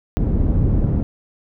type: low-pass noise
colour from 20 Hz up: pink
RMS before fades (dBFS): -17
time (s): 0.17-1.03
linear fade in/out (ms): 0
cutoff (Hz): 240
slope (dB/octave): 12
effects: none